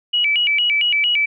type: tone with vibrato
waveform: sine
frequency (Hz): 2594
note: E7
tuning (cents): -28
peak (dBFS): -14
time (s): 0.13-1.26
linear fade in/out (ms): 10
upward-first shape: square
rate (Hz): 4.4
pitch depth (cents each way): 200
effects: none